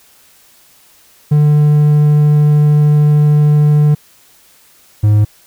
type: tone pair in turn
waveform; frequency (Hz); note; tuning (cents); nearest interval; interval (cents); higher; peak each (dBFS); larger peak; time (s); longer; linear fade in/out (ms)
triangle; 148.9 / 105.29; D3 / G#2; +24 / +24; tritone; 600; first; -4; neither; 1.31-3.95 / 5.03-5.25; first; 10
effects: white hiss -47 dBFS RMS until 5.46 s